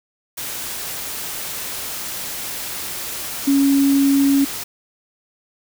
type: tone in noise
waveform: sine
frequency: 277.2 Hz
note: C#4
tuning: in tune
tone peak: -12 dBFS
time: 3.47-4.45 s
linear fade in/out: 10 ms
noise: white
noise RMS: -28 dBFS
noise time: 0.37-4.64 s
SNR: +13 dB
effects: none